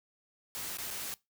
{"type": "noise with dropouts", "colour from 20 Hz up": "white", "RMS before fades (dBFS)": -39, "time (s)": [0.55, 1.14], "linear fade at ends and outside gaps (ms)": 0, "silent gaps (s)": [[0.771, 0.785], [0.904, 0.909]], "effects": ["noise-tail reverb RT60 0.2 s tail -21 dB re dry"]}